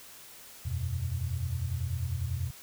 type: chord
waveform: sine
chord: E suspended second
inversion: none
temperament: equal with one note detuned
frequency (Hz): 82.41 / 92.5 / 124.33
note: E2 / F#2 / B2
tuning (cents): 0 / 0 / +12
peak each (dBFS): -34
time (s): 0.65-2.51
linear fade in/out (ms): 10
effects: white hiss -50 dBFS RMS until 2.62 s